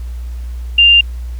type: tone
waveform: sine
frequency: 2794 Hz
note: F7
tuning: in tune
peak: -4 dBFS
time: 0.78-1.01 s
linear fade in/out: 5 ms
effects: added 60 Hz sine -21 dBFS peak until 1.39 s + pink hiss -46 dBFS RMS until 1.39 s